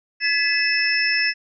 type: tone cluster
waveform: sine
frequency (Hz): 1705 / 1995 / 2602 / 5290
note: G#6 / B6 / E7 / E8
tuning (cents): +45 / +17 / -23 / +5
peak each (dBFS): -23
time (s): 0.2-1.34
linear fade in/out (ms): 50
effects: none